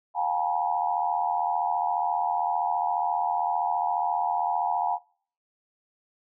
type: tone cluster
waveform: sine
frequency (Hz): 712 / 794 / 869 / 963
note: F5 / G5 / A5 / B5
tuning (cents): +33 / +22 / -22 / -44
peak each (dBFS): -29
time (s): 0.14-4.99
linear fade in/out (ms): 50
effects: noise-tail reverb RT60 0.5 s tail -23 dB re dry